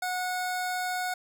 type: tone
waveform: 25% pulse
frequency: 731 Hz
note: F#5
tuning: 21 cents flat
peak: -25 dBFS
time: 0.02-1.14 s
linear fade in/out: 5 ms
effects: none

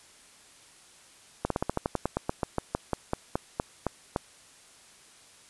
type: slowing click train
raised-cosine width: 1 ms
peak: -12 dBFS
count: 20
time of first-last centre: 1.45-4.161 s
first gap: 53 ms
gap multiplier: 1.1
effects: white hiss -55 dBFS RMS until 5.49 s + resampled to 24000 Hz

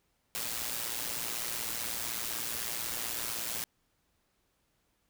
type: noise with amplitude modulation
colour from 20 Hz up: white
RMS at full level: -33 dBFS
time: 0.35-3.64 s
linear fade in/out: 0 ms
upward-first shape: sine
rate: 116 Hz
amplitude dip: 65%
effects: pink hiss -75 dBFS RMS until 5.09 s

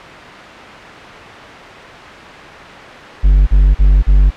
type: tone bursts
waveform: triangle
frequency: 48.3 Hz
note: G1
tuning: 25 cents flat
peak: -3 dBFS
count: 4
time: 3.23-4.307 s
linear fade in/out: 20 ms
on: 240 ms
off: 39 ms
effects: white hiss -30 dBFS RMS until 4.36 s + low-pass 2000 Hz 12 dB/octave

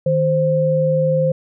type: tone pair together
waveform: sine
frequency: 155.56 / 523.2 Hz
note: D#3 / C5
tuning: 0 / 0 cents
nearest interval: octave + major sixth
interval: 2100 cents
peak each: -18 / -15 dBFS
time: 0.06-1.32 s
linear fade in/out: 5 ms
effects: none

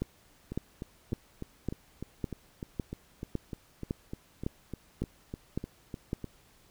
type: two click trains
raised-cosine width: 3 ms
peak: -18 / -24 dBFS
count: 12 / 20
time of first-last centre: 0.02-6.131 / 0.52-6.243 s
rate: 1.8 / 3.32 Hz
effects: pink hiss -62 dBFS RMS until 6.7 s

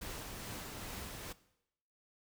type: noise with tremolo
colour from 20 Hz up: pink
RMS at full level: -44 dBFS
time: 0.01-1.33 s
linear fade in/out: 10 ms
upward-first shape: sine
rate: 2.4 Hz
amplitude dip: 25%
effects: noise-tail reverb RT60 0.8 s tail -18 dB re dry

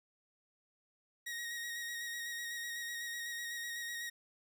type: tone with vibrato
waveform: sawtooth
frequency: 1882 Hz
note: A#6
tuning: 16 cents sharp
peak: -36 dBFS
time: 1.26-4.1 s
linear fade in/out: 10 ms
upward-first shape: square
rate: 8 Hz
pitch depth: 19 cents each way
effects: none

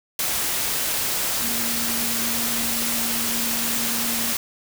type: tone in noise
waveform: sine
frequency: 232.1 Hz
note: A#3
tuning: 7 cents flat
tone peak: -31 dBFS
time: 1.42-4.33 s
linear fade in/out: 2 ms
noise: white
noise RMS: -24 dBFS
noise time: 0.19-4.37 s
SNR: -10 dB
effects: none

